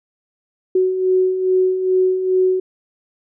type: beating tone pair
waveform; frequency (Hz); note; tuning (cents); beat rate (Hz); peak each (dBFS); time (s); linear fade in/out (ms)
sine; 370 / 372.4; F#4 / F#4; 0 / +11; 2.4; -22 / -14; 0.75-2.6; 5
effects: none